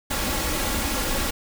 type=noise with comb filter; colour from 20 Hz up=pink; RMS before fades=-25 dBFS; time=0.1-1.31 s; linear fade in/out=10 ms; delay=3.6 ms; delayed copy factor=+0.55; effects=none